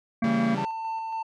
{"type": "harmonic tone", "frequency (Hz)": 227.8, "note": "A#3", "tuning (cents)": -40, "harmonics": [1, 3, 5, 7, 9, 10], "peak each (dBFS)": [-22, -32, -36, -39, -41, -42], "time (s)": [0.22, 0.55], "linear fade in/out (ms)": 5}
{"type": "chord", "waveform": "sawtooth", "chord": "C# diminished", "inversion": "none", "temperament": "equal", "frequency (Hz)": [138.59, 164.81, 196], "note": ["C#3", "E3", "G3"], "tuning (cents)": [0, 0, 0], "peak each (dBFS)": [-29, -31, -27], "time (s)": [0.24, 0.65], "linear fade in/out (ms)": 0}
{"type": "tone with tremolo", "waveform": "triangle", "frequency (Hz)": 895, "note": "A5", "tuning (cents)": 29, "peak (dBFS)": -26, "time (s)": [0.57, 1.23], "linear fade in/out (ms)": 10, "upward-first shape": "square", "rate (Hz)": 3.6, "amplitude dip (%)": 25}
{"effects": ["low-pass 5000 Hz 12 dB/octave"]}